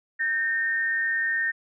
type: tone pair together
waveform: sine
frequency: 1568 / 1831.7 Hz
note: G6 / A#6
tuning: 0 / -31 cents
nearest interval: minor third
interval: 269 cents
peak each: -31 / -23 dBFS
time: 0.19-1.52 s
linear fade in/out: 20 ms
effects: none